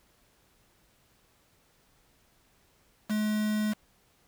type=tone with quantisation; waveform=triangle; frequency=212.9 Hz; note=G#3; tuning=43 cents sharp; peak=-24 dBFS; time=3.09-3.74 s; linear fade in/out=20 ms; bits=6; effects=pink hiss -66 dBFS RMS until 4.27 s